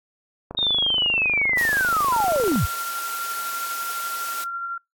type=click train; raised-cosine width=1 ms; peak=-18 dBFS; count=53; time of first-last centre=0.51-2.557 s; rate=25.4 Hz
type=linear sweep; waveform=sine; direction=down; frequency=3729 to 57.7 Hz; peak=-18 dBFS; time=0.57-2.66 s; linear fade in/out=10 ms
type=high-pass noise; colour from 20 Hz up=white; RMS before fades=-33 dBFS; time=1.58-4.44 s; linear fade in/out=0 ms; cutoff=430 Hz; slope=12 dB/octave
type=tone with tremolo; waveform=sine; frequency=1377 Hz; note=F6; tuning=25 cents flat; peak=-25 dBFS; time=2.12-4.78 s; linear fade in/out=5 ms; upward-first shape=sine; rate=12 Hz; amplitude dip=30%
effects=noise-tail reverb RT60 0.2 s tail -26 dB re dry + AAC 64 kbps